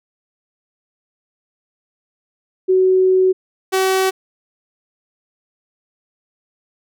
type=tone pair in turn; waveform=sine / sawtooth; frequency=373.9 / 379.6 Hz; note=F#4 / F#4; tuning=+18 / +44 cents; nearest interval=unison; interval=26 cents; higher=second; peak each=-10 dBFS; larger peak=neither; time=2.68-3.33 / 3.72-4.11 s; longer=first; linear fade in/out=20 ms; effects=none